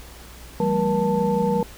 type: tone cluster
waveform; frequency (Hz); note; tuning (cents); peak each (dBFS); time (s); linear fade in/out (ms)
sine; 168.9 / 194.9 / 225.9 / 477.2 / 884; E3 / G3 / A3 / A#4 / A5; +42 / -10 / +46 / +41 / +8; -27 / -23 / -29 / -22 / -26; 0.6-1.63; 2
effects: added 60 Hz sine -44 dBFS peak until 1.77 s + pink hiss -44 dBFS RMS until 1.77 s